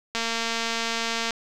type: click train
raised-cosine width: 0.2 ms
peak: -10 dBFS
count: 266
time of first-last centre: 0.15-1.307 s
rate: 229 Hz
effects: none

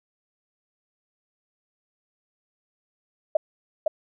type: tone with echo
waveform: sine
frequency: 622.3 Hz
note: D#5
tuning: in tune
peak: -15 dBFS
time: 3.35-3.37 s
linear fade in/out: 5 ms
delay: 510 ms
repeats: 1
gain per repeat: -3 dB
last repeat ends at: 3.88 s
effects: none

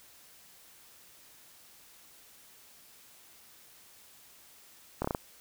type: slowing click train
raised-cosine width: 1 ms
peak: -16 dBFS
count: 5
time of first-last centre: 5.02-5.149 s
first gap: 25 ms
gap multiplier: 1.17
effects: white hiss -57 dBFS RMS until 5.4 s

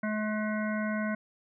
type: harmonic tone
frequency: 213.7 Hz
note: G#3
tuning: 50 cents sharp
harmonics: 1 / 3 / 5 / 7 / 9 / 10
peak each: -30 / -36 / -41 / -37 / -43 / -45 dBFS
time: 0.03-1.15 s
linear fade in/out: 5 ms
effects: none

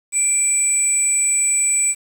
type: tone pair together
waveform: sine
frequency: 2349 / 7940 Hz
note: D7 / B8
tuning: 0 / +8 cents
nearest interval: octave + major sixth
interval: 2108 cents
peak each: -23 / -14 dBFS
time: 0.12-1.95 s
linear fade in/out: 50 ms
effects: tanh soft clip ceiling -10 dBFS + 7-bit

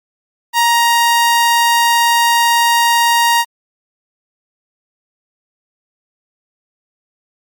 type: tone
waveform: sawtooth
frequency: 938 Hz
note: A#5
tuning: 11 cents sharp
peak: -6 dBFS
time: 0.53-3.45 s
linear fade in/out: 50 ms
effects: Opus 48 kbps

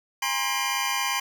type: tone cluster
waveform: 25% pulse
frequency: 814 / 958 / 1056 / 2385 / 3019 Hz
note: G#5 / A#5 / C6 / D7 / F#7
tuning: -35 / +47 / +16 / +26 / +34 cents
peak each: -29 / -28 / -25 / -27 / -29 dBFS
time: 0.22-1.2 s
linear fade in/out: 5 ms
effects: none

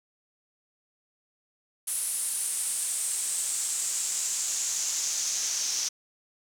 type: noise with band-pass filter sweep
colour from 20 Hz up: pink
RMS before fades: -30 dBFS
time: 1.87-5.89 s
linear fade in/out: 10 ms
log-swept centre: 10000 to 5900 Hz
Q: 4.3
effects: none

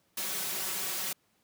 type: noise with comb filter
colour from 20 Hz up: white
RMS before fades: -34 dBFS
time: 0.17-1.13 s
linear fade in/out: 5 ms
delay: 5.3 ms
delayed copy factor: +0.9
effects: pink hiss -71 dBFS RMS until 1.43 s + high-pass 100 Hz 12 dB/octave

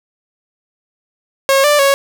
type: tone with pitch steps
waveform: sawtooth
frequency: 544 / 589 / 553 Hz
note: C#5 / D5 / C#5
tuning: -33 / +5 / -4 cents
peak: -5 dBFS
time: 1.49-1.94 s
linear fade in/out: 0 ms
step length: 150 ms
effects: none

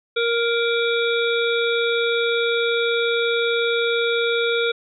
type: harmonic tone with a mistuned harmonic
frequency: 467.7 Hz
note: A#4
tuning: 6 cents sharp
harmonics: 1 / 3 / 5 / 7 / 8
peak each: -20 / -25 / -27 / -28 / -29 dBFS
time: 0.16-4.72 s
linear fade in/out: 10 ms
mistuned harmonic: 7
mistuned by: +72 cents
effects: none

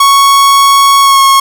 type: tone with pitch glide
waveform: 45% pulse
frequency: 1108.7 to 1091.5 Hz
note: C#6 to C#6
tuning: 0 to -27 cents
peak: -3 dBFS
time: 0-1.4 s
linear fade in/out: 5 ms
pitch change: -27 cents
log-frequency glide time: 1.01-1.2 s
effects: none

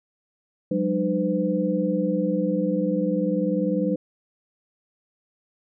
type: tone cluster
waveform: sine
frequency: 181.3 / 201.5 / 301.5 / 506 Hz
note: F#3 / G3 / D4 / B4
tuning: -35 / +48 / +46 / +42 cents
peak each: -26 dBFS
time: 0.71-3.96 s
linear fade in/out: 5 ms
effects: none

